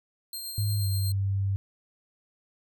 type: tone with tremolo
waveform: 15% pulse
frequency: 4186 Hz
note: C8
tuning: in tune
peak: -27 dBFS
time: 0.33-1.12 s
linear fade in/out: 2 ms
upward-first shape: sine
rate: 8.4 Hz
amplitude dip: 30%
type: tone with pitch glide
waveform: sine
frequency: 103.83 to 98 Hz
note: G#2 to G2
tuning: 0 to 0 cents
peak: -24 dBFS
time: 0.58-1.56 s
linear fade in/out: 0 ms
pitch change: -100 cents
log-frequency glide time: 0.78-0.87 s
effects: none